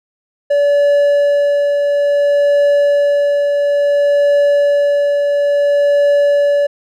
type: tone with tremolo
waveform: triangle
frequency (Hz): 574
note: D5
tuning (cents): -40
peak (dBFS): -6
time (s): 0.5-6.67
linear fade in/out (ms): 10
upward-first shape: triangle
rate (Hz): 0.58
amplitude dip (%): 35
effects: none